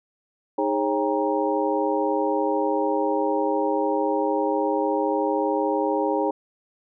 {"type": "tone cluster", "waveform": "sine", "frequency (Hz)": [310.6, 410.8, 544, 800, 937], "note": ["D#4", "G#4", "C#5", "G5", "A#5"], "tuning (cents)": [-3, -19, -33, 35, 9], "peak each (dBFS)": [-26, -26, -26, -28, -28], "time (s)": [0.58, 6.31], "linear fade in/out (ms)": 5, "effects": []}